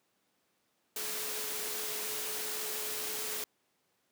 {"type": "tone in noise", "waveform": "sine", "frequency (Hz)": 428.5, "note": "A4", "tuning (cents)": -46, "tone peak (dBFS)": -46, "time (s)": [0.96, 3.44], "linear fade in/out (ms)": 2, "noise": "white", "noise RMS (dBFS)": -37, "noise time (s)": [0.96, 3.44], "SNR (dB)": -12, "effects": ["pink hiss -75 dBFS RMS until 4.11 s", "high-pass 200 Hz 12 dB/octave"]}